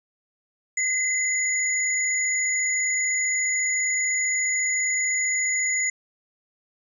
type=tone pair together; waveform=sine; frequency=2041 / 6885 Hz; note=C7 / A8; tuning=-44 / -39 cents; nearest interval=octave + major sixth; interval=2105 cents; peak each=-24 dBFS; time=0.77-5.9 s; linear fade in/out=5 ms; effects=none